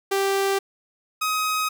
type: tone pair in turn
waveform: sawtooth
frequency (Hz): 392 / 1261.9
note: G4 / D#6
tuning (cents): 0 / +24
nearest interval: octave + minor sixth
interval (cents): 2024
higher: second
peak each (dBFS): -16 / -18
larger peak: first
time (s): 0.11-0.59 / 1.21-1.69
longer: neither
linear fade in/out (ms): 10
effects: 9-bit